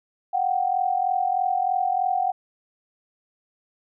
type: tone pair together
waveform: sine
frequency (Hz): 727 / 770.2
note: F#5 / G5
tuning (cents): -31 / -31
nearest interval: minor second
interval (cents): 100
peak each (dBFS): -23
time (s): 0.33-2.32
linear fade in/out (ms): 10
effects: none